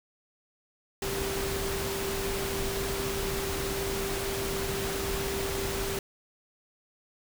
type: tone in noise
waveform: sine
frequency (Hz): 392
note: G4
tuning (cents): 0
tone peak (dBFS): -33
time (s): 1.02-5.99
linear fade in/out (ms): 2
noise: pink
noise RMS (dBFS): -33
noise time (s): 1.02-5.99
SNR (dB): -3
effects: none